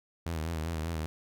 sawtooth tone with vibrato, 81 Hz, E2, 30 cents flat, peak -28 dBFS, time 0.26-1.06 s, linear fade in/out 0 ms, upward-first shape sine, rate 5.1 Hz, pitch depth 73 cents each way, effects none

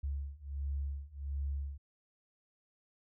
sine beating tone pair, 69.3 / 70.7 Hz, C#2 / C#2, 0 / +35 cents, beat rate 1.4 Hz, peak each -39 / -38 dBFS, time 0.03-1.78 s, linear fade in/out 10 ms, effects none

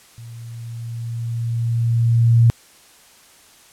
sine tone with level ramp, 116.54 Hz, A#2, in tune, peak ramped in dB -34 to -8 dBFS, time 0.18-2.5 s, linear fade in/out 0 ms, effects white hiss -49 dBFS RMS until 3.72 s + low-pass 11000 Hz 12 dB/octave

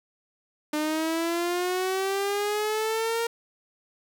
sawtooth linear sweep, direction up, 300 to 466.2 Hz, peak -21 dBFS, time 0.73-3.27 s, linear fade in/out 5 ms, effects 10-bit

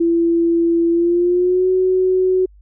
sine tone with pitch glide, 336.8 to 371.6 Hz, E4 to F#4, +37 to +7 cents, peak -12 dBFS, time 0-2.46 s, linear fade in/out 10 ms, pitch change +170 cents, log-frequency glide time 0.9-1.69 s, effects added 50 Hz sine -43 dBFS peak until 2.61 s

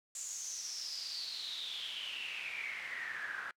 pink noise with band-pass filter sweep, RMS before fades -42 dBFS, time 0.15-3.51 s, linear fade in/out 2 ms, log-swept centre 7300 to 1500 Hz, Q 9.2, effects noise-tail reverb RT60 0.1 s tail -25 dB re dry

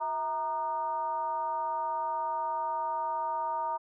sine tone with frequency modulation, 932.3 Hz, A#5, in tune, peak -29 dBFS, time 0-3.78 s, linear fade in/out 20 ms, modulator 284 Hz, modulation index 0.67, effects none

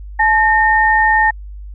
sine tone pair together, 863.2 / 1829 Hz, A5 / A#6, -33 / -33 cents, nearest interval octave + minor second, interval 1300 cents, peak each -12 dBFS, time 0.19-1.31 s, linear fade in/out 10 ms, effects added 50 Hz sine -28 dBFS peak until 1.74 s

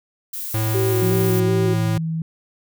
violet noise, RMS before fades -29 dBFS, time 0.33-1.4 s, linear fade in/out 5 ms
square tone, 110 Hz, A2, in tune, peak -20 dBFS, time 0.54-1.98 s, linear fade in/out 5 ms
sine tone with vibrato, 377.5 Hz, F#4, 35 cents sharp, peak -19 dBFS, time 0.74-1.74 s, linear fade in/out 10 ms, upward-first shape square, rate 2.7 Hz, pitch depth 30 cents each way
sine tone with pitch glide, 174.61 to 161.98 Hz, F3 to E3, 0 to -30 cents, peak -21 dBFS, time 1.02-2.22 s, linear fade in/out 2 ms, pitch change -130 cents, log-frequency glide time 1.42-1.96 s
effects none

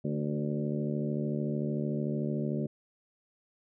harmonic tone with a mistuned harmonic, 73.42 Hz, D2, in tune, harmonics 2 / 3 / 4 / 5 / 6 / 7 / 8, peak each -33 / -33 / -39 / -38 / -45 / -44 / -42 dBFS, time 0.04-2.67 s, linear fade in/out 10 ms, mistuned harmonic 5, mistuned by +21 cents, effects none

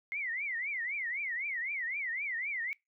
sine tone with vibrato, 2081 Hz, C7, 10 cents flat, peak -33 dBFS, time 0.12-2.73 s, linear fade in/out 0 ms, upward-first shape triangle, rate 3.9 Hz, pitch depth 260 cents each way, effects noise-tail reverb RT60 0.2 s tail -24 dB re dry

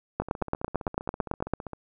two click trains, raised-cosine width 1 ms, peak -22 / -11 dBFS, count 24 / 13, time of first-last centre 0.22-1.733 / 0.2-1.536 s, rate 15.2 / 8.98 Hz, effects none

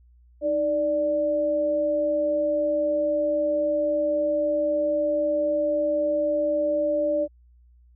sine tone pair together, 311.1 / 587.3 Hz, D#4 / D5, 0 / 0 cents, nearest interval major seventh, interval 1100 cents, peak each -29 / -21 dBFS, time 0.41-7.28 s, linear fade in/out 50 ms, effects added 60 Hz sine -52 dBFS peak until 7.95 s

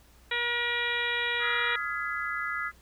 harmonic tone, 477.7 Hz, A#4, 42 cents sharp, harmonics 1 / 2 / 3 / 4 / 5 / 6 / 7 / 8, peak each -38 / -38 / -35 / -30 / -34 / -42 / -37 / -37 dBFS, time 0.31-1.76 s, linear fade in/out 5 ms
sine chord, F half-diminished seventh, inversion third, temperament just, 1257.2 / 1396.9 / 1676.3 / 2012 Hz, Eb6 / F6 / Ab6 / Cb7, +18 / 0 / +16 / +32 cents, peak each -35 dBFS, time 1.39-2.72 s, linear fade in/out 50 ms
effects added 60 Hz sine -57 dBFS peak until 2.81 s + pink hiss -60 dBFS RMS until 2.81 s

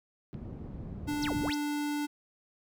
white low-pass noise, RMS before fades -41 dBFS, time 0.33-1.5 s, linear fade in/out 0 ms, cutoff 180 Hz, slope 12 dB/octave
click, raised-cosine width 0.3 ms, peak -39 dBFS, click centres 0.343 s
square tone, 293.7 Hz, D4, in tune, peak -31 dBFS, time 1.07-2.07 s, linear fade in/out 20 ms
sine exponential two-way sweep, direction down then up, 7110 to 92.5 to 7110 Hz, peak -34 dBFS, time 1.22-1.55 s, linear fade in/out 10 ms, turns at 1.38 s
effects none

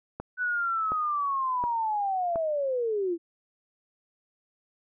click train, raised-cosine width 1 ms, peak -20 dBFS, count 4, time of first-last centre 0.2-2.358 s, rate 1.39 Hz
sine linear sweep, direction down, 1500 to 326 Hz, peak -25 dBFS, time 0.37-3.18 s, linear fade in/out 50 ms
effects none

